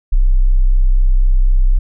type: tone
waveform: sine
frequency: 32 Hz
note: C1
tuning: 38 cents flat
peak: -7 dBFS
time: 0.12-1.79 s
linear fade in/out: 10 ms
effects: none